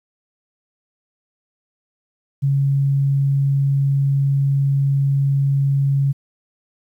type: tone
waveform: sine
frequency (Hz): 138.59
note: C#3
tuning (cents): 0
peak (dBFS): -14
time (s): 2.42-6.13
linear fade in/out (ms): 20
effects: 9-bit